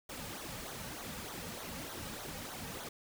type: noise with flanger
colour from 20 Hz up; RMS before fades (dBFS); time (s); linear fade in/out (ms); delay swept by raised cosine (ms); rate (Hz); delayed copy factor
pink; -44; 0.09-2.89; 5; 0.38 to 2.98; 3.3; -0.7
effects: none